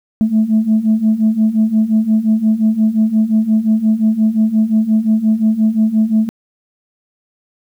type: beating tone pair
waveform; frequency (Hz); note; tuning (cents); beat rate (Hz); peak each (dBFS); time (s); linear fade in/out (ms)
sine; 215.3 / 221; A3 / A3; -37 / +8; 5.7; -14 / -11; 0.21-6.29; 0
effects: tanh soft clip ceiling -5 dBFS + 8-bit